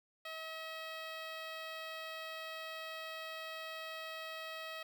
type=tone with notch filter; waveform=10% pulse; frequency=641 Hz; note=E5; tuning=49 cents flat; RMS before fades=-45 dBFS; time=0.25-4.83 s; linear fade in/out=5 ms; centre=9400 Hz; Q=1.1; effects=none